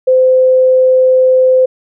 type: tone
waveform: sine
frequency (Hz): 515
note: C5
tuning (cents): -28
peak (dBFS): -5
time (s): 0.07-1.66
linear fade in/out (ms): 10
effects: none